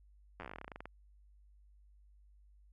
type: slowing click train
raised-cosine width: 0.5 ms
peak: -30 dBFS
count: 19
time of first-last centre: 0.4-0.856 s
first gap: 10 ms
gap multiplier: 1.1
effects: added 50 Hz sine -60 dBFS peak until 2.72 s